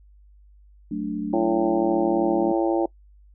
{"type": "chord", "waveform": "sine", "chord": "D major", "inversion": "first", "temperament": "equal", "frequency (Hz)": [185, 220, 293.7], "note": ["F#3", "A3", "D4"], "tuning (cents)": [0, 0, 0], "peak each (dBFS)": [-32, -29, -28], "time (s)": [0.91, 2.52], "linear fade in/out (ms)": 5}
{"type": "harmonic tone", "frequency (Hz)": 112.3, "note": "A2", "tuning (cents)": 36, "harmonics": [3, 4, 5, 6, 7, 8], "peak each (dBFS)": [-21, -32, -26, -31, -28, -34], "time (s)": [1.33, 2.86], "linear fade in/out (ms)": 5}
{"effects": ["noise-tail reverb RT60 0.1 s tail -22 dB re dry", "added 50 Hz sine -49 dBFS peak until 3.34 s"]}